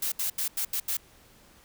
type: noise bursts at uneven times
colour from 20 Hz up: blue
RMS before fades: -29 dBFS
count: 6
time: 0.02-0.12 / 0.19-0.3 / 0.38-0.48 / 0.57-0.65 / 0.73-0.8 / 0.88-0.97 s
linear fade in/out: 5 ms
effects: pink hiss -57 dBFS RMS until 1.64 s